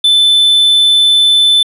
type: tone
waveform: triangle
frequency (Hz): 3520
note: A7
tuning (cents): 0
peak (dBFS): -4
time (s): 0.04-1.63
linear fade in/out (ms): 5
effects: resampled to 32000 Hz